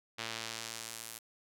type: tone with band-pass filter sweep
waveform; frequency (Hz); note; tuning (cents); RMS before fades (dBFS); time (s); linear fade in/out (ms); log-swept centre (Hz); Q
sawtooth; 113.7; A#2; -43; -43; 0.18-1.19; 10; 3300 to 12000; 0.85
effects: none